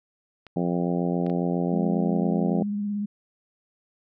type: clicks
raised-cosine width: 0.3 ms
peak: -28 dBFS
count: 3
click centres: 0.467 / 1.265 / 1.299 s
type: harmonic tone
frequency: 87.31 Hz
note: F2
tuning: in tune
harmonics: 2 / 3 / 4 / 5 / 6 / 7 / 8 / 9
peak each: -25 / -29 / -31 / -33 / -35 / -36 / -37 / -38 dBFS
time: 0.56-2.63 s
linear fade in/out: 5 ms
type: tone with vibrato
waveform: sine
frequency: 205.2 Hz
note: G#3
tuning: 21 cents flat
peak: -25 dBFS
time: 1.72-3.06 s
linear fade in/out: 10 ms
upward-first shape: sine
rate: 17 Hz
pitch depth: 25 cents each way
effects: none